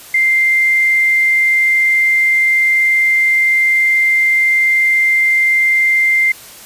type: tone with quantisation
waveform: sine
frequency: 2093 Hz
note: C7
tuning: in tune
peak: -9 dBFS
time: 0.14-6.32 s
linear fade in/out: 5 ms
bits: 6
effects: white hiss -36 dBFS RMS until 6.65 s + resampled to 32000 Hz